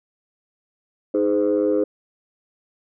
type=chord; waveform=sine; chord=Ab major; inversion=second; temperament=equal with one note detuned; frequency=311.1 / 415.3 / 513.1 Hz; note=Eb4 / Ab4 / C5; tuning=0 / 0 / -34 cents; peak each=-20 dBFS; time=1.14-1.84 s; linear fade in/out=5 ms; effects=tanh soft clip ceiling -11 dBFS